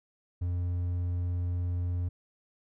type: tone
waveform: triangle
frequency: 88.3 Hz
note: F2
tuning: 20 cents sharp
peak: -26 dBFS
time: 0.41-2.09 s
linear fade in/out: 10 ms
effects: none